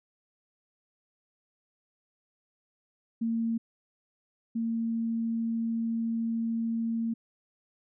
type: tone pair in turn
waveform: sine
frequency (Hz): 228.4 / 228.4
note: A#3 / A#3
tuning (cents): -35 / -35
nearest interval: unison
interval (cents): 0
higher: neither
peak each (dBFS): -26 / -27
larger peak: first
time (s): 3.21-3.58 / 4.55-7.14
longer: second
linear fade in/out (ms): 10
effects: none